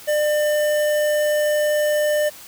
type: tone with notch filter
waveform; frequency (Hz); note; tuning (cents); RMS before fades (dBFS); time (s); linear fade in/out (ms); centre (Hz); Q
square; 599; D5; +34; -19; 0.07-2.3; 20; 4300; 1.2
effects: white hiss -41 dBFS RMS until 2.47 s